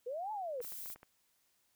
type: linear two-way sweep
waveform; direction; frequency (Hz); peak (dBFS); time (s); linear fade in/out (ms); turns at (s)
sine; up then down; 462.4 to 880 to 462.4; -37; 0.06-0.62; 10; 0.32
type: clicks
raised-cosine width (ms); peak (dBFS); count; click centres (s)
0.5; -39; 7; 0.604 / 0.647 / 0.722 / 0.859 / 0.902 / 0.96 / 1.031
type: noise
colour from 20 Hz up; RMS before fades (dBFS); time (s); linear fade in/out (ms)
violet; -45; 0.61-0.95; 20
effects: white hiss -75 dBFS RMS until 1.75 s